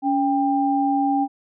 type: tone pair together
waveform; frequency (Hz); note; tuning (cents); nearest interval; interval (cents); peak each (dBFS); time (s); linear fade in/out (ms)
sine; 280.8 / 793.7; C#4 / G5; +22 / +21; octave + tritone; 1799; -20; 0.02-1.28; 50
effects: none